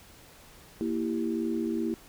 sine chord, E diminished, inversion second, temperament equal, 233.1 / 329.6 / 392 Hz, Bb3 / E4 / G4, 0 / 0 / 0 cents, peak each -31 / -30 / -35 dBFS, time 0.81-1.94 s, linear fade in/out 0 ms, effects pink hiss -53 dBFS RMS until 2.08 s

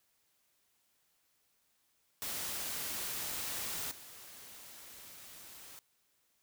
white noise with level steps, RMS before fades -39 / -52 dBFS, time 2.22-5.79 s, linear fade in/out 0 ms, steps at 3.91 s, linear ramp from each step 5 ms, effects white hiss -75 dBFS RMS until 6.42 s

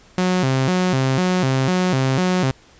sawtooth tone with vibrato, 155.56 Hz, D#3, in tune, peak -12 dBFS, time 0.18-2.51 s, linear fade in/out 0 ms, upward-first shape square, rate 2 Hz, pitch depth 280 cents each way, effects pink hiss -50 dBFS RMS until 2.79 s + resampled to 16000 Hz

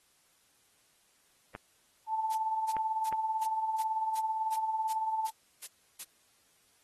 clicks, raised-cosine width 0.5 ms, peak -26 dBFS, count 3, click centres 1.551 / 2.767 / 3.126 s
sine tone with tremolo, 880 Hz, A5, in tune, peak -27 dBFS, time 2.07-5.31 s, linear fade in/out 50 ms, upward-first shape sine, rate 18 Hz, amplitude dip 50%
blue noise bursts, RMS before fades -40 dBFS, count 11, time 2.31-6.038 s, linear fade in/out 10 ms, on 48 ms, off 320 ms
effects white hiss -68 dBFS RMS until 6.83 s + AAC 32 kbps

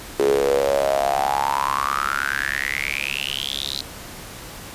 sawtooth tone with high-pass filter sweep, 69.3 Hz, C#2, in tune, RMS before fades -22 dBFS, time 0.19-3.81 s, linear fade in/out 0 ms, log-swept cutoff 390 to 4100 Hz, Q 9.7, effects pink hiss -37 dBFS RMS until 4.74 s + resampled to 32000 Hz

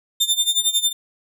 sawtooth tone with tremolo, 3599 Hz, A7, 38 cents sharp, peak -11 dBFS, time 0.2-0.93 s, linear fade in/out 10 ms, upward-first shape sine, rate 11 Hz, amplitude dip 85%, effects none

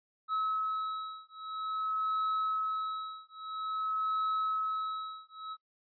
triangle beating tone pair, 1289 / 1289.5 Hz, E6 / E6, -39 / -39 cents, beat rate 0.5 Hz, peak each -33 / -33 dBFS, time 0.28-5.57 s, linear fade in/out 50 ms, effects noise-tail reverb RT60 0.1 s tail -22 dB re dry + resampled to 11025 Hz

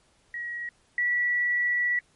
sine tone pair in turn, 1908 / 1947 Hz, A#6 / B6, +40 / -25 cents, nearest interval unison, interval 35 cents, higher second, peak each -31 / -22 dBFS, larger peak second, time 0.34-0.69 / 0.98-1.99 s, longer second, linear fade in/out 2 ms, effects pink hiss -64 dBFS RMS until 2.15 s + MP3 48 kbps

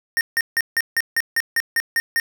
square tone bursts, 1838 Hz, A#6, 25 cents flat, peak -17 dBFS, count 11, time 0.17-2.199 s, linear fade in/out 0 ms, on 39 ms, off 160 ms, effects none

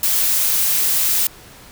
blue noise, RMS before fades -17 dBFS, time 0.03-1.27 s, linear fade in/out 2 ms, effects pink hiss -42 dBFS RMS until 1.71 s

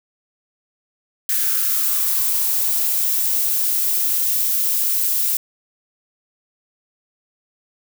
violet noise with high-pass filter sweep, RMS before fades -19 dBFS, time 1.29-5.37 s, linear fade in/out 2 ms, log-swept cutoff 1600 to 200 Hz, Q 4.5, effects none

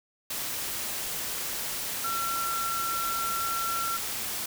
sine tone in noise, 1356 Hz, E6, 49 cents sharp, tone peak -29 dBFS, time 2.04-3.97 s, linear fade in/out 5 ms, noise white, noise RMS -33 dBFS, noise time 0.3-4.46 s, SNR +1 dB, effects none

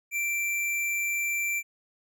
square tone, 2349 Hz, D7, in tune, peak -27 dBFS, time 0.11-1.63 s, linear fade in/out 50 ms, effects none

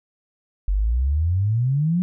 sine exponential sweep, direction up, 45.54 to 185 Hz, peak -17 dBFS, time 0.68-2.02 s, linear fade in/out 0 ms, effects none

